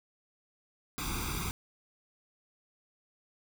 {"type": "noise with comb filter", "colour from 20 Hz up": "pink", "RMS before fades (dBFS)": -35, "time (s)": [0.98, 1.51], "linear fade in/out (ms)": 0, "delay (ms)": 0.83, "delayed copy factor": 0.95, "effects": []}